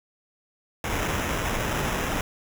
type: noise with sample-and-hold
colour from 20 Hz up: pink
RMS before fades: -27 dBFS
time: 0.84-2.21 s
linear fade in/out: 2 ms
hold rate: 4410 Hz
effects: none